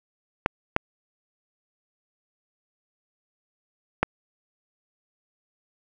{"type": "clicks", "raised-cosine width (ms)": 0.5, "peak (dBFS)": -4, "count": 3, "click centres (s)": [0.461, 0.764, 4.03], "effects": []}